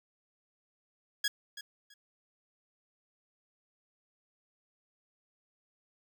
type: tone with echo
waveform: 15% pulse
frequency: 1661.2 Hz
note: G#6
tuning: in tune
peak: -21 dBFS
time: 1.24-1.28 s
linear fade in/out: 5 ms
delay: 330 ms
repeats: 2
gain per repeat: -14 dB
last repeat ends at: 1.94 s
effects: none